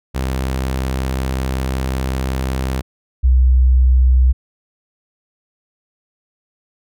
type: tone pair in turn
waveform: sawtooth / sine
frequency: 65.41 / 63.44 Hz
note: C2 / B1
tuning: 0 / +47 cents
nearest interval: minor second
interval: 53 cents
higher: first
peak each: -14 / -8 dBFS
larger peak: second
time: 0.14-2.82 / 3.23-4.33 s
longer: first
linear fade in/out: 20 ms
effects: none